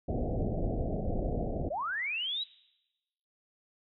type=low-pass noise; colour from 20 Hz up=pink; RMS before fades=-32 dBFS; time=0.08-1.69 s; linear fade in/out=5 ms; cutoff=740 Hz; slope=96 dB/octave
type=linear sweep; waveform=sine; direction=up; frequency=523.3 to 3952 Hz; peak=-31 dBFS; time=1.7-2.44 s; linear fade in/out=10 ms
effects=noise-tail reverb RT60 1.0 s tail -21 dB re dry